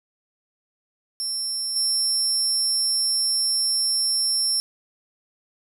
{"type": "tone with level steps", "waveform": "30% pulse", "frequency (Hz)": 5400, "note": "E8", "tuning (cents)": 41, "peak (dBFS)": [-21, -16], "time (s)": [1.2, 4.6], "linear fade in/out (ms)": 0, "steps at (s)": 1.76, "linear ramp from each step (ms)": 2, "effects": []}